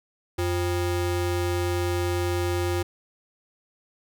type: ring-modulated tone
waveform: square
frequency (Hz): 220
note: A3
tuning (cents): 0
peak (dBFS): -21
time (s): 0.38-2.83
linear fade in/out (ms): 10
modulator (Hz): 131
effects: none